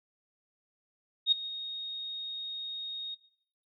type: tone with ADSR envelope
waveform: sine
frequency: 3729 Hz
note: A#7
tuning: in tune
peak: -18 dBFS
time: 1.26-3.15 s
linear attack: 60 ms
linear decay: 8 ms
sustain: -17 dB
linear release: 11 ms
effects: noise-tail reverb RT60 0.7 s tail -19 dB re dry